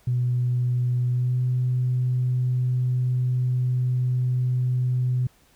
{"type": "tone with pitch glide", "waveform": "sine", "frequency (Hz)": [123.47, 125.77], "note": ["B2", "B2"], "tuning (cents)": [0, 32], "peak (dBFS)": -19, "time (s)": [0.07, 5.27], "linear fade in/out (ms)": 5, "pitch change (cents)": 32, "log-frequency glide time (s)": [1.1, 1.39], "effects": ["tanh soft clip ceiling -15 dBFS", "pink hiss -59 dBFS RMS until 5.55 s"]}